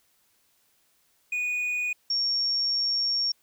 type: tone pair in turn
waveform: triangle / sine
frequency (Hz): 2467 / 5521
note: D#7 / F8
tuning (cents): -15 / -21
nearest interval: octave + major second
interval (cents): 1394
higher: second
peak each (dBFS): -24 / -23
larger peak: second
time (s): 1.32-1.93 / 2.1-3.32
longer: second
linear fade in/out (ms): 5
effects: white hiss -67 dBFS RMS until 3.42 s